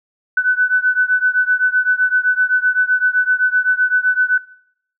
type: beating tone pair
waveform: sine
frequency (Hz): 1497 / 1504.8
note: F#6 / F#6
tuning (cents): +20 / +29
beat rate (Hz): 7.8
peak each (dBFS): -14 / -17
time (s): 0.37-4.38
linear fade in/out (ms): 5
effects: noise-tail reverb RT60 0.7 s tail -20 dB re dry